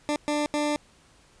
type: tone bursts at uneven times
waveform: 20% pulse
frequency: 296.4 Hz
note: D4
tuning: 16 cents sharp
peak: -19 dBFS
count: 3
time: 0.09-0.16 / 0.28-0.46 / 0.54-0.76 s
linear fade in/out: 0 ms
effects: pink hiss -58 dBFS RMS until 1.4 s + resampled to 22050 Hz